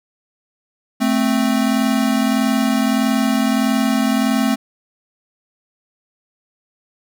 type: tone pair together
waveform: square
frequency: 220.1 / 261.7 Hz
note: A3 / C4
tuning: +1 / 0 cents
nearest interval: minor third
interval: 299 cents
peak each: -18 dBFS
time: 1-4.56 s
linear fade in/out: 20 ms
effects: none